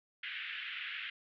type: band-pass noise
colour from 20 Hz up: white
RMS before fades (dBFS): -42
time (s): 0.23-1.1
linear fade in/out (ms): 5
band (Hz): 1500 to 3200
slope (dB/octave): 48
effects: none